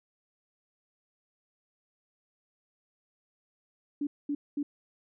sine tone bursts, 288.8 Hz, D4, 29 cents flat, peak -28 dBFS, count 3, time 4.01-4.63 s, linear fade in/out 5 ms, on 60 ms, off 220 ms, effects none

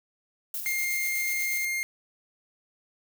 violet noise with tremolo, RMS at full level -33 dBFS, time 0.54-1.65 s, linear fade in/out 2 ms, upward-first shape square, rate 8.2 Hz, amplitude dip 35%
45% pulse tone, 2120 Hz, C7, 22 cents sharp, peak -27 dBFS, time 0.66-1.83 s, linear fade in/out 0 ms
effects none

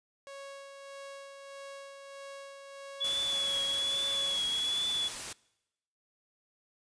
sawtooth tone with tremolo, 553 Hz, C#5, 4 cents flat, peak -39 dBFS, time 0.27-4.37 s, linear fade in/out 0 ms, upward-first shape sine, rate 1.6 Hz, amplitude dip 40%
sine tone with vibrato, 3398 Hz, G#7, 39 cents sharp, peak -29 dBFS, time 3-5.09 s, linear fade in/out 20 ms, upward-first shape triangle, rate 1.2 Hz, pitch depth 42 cents each way
white noise, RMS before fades -39 dBFS, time 3.04-5.33 s, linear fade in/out 5 ms
effects noise-tail reverb RT60 0.9 s tail -23 dB re dry + resampled to 22050 Hz

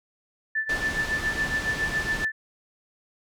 sine tone with tremolo, 1760 Hz, A6, in tune, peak -21 dBFS, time 0.55-2.32 s, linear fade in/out 5 ms, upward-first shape triangle, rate 7.2 Hz, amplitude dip 90%
pink low-pass noise, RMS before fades -33 dBFS, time 0.69-2.25 s, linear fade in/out 5 ms, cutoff 6300 Hz, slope 12 dB/octave
effects none

